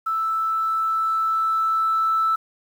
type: tone with level ramp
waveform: sine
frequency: 1318.5 Hz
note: E6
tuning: in tune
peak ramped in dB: -20 to -16 dBFS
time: 0.06-2.36 s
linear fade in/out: 10 ms
effects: tanh soft clip ceiling -13 dBFS + 8-bit